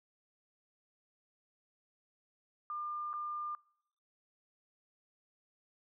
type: tone with dropouts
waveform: sine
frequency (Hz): 1200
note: D6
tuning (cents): +37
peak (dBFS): -37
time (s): 2.7-3.55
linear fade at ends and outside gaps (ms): 1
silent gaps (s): 3.131-3.138
effects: noise-tail reverb RT60 0.7 s tail -25 dB re dry